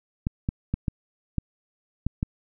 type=clicks; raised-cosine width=5 ms; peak=-12 dBFS; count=7; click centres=0.269 / 0.489 / 0.74 / 0.882 / 1.383 / 2.066 / 2.229 s; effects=none